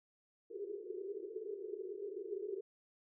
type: band-pass noise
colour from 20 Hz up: white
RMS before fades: -44 dBFS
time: 0.5-2.61 s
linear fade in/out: 5 ms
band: 370 to 430 Hz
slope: 96 dB/octave
effects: none